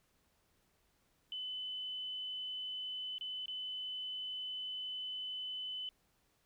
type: tone with dropouts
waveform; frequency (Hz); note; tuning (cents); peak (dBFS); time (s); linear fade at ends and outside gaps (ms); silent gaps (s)
sine; 3017; F#7; +33; -39; 1.32-5.89; 1; 3.182-3.21 / 3.458-3.481
effects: pink hiss -75 dBFS RMS until 6.45 s